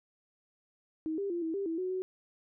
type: tone with pitch steps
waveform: sine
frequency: 316.3 / 398.3 / 344.8 / 323.9 / 395.8 / 327.6 / 368.7 / 372.5 Hz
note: D#4 / G4 / F4 / E4 / G4 / E4 / F#4 / F#4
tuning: +29 / +28 / -22 / -30 / +17 / -11 / -6 / +12 cents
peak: -31 dBFS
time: 1.06-2.02 s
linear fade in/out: 0 ms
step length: 120 ms
effects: none